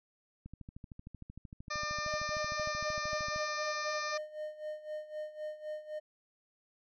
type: click train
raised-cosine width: 5 ms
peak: -34 dBFS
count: 39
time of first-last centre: 0.46-3.361 s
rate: 13.1 Hz
type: harmonic tone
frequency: 600 Hz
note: D5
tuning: 37 cents sharp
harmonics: 1 / 2 / 3 / 4 / 6 / 7 / 8 / 9 / 10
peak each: -44 / -38 / -40 / -44 / -52 / -47 / -47 / -47 / -47 dBFS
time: 1.7-4.18 s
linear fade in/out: 10 ms
type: tone with tremolo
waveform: triangle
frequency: 611 Hz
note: D#5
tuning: 32 cents flat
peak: -34 dBFS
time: 2.06-6 s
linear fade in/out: 20 ms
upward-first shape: sine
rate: 3.9 Hz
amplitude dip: 80%
effects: none